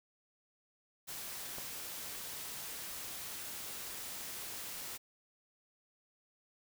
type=noise; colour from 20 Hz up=white; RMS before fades=-44 dBFS; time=1.07-4.98 s; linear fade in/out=20 ms
type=click; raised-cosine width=1 ms; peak=-31 dBFS; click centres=1.584 s
effects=none